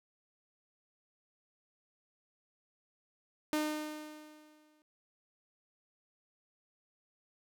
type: tone with exponential decay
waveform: sawtooth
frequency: 304.7 Hz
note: D#4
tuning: 36 cents flat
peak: -25 dBFS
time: 3.53-4.82 s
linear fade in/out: 0 ms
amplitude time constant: 280 ms
effects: none